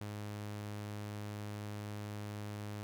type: tone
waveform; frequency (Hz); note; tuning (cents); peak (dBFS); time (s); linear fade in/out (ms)
sawtooth; 104.1; G#2; +5; -37; 0.01-2.83; 0
effects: none